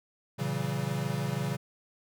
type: chord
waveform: square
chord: A# diminished seventh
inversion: none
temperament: equal with one note detuned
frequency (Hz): 116.54 / 138.59 / 164.81 / 191.08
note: A#2 / C#3 / E3 / G3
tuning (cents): 0 / 0 / 0 / -44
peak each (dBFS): -38 / -33 / -37 / -37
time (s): 0.38-1.57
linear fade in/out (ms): 20
effects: none